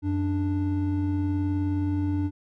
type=tone pair together; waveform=triangle; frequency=91.55 / 293.7 Hz; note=F#2 / D4; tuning=-18 / 0 cents; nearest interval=octave + minor sixth; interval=2018 cents; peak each=-24 dBFS; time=0.02-2.31 s; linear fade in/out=50 ms; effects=none